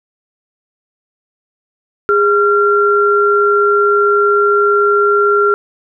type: tone pair together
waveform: sine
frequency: 408.9 / 1375.4 Hz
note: G#4 / F6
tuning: -27 / -27 cents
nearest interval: octave + major sixth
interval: 2100 cents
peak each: -11 dBFS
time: 2.09-5.54 s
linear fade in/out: 0 ms
effects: none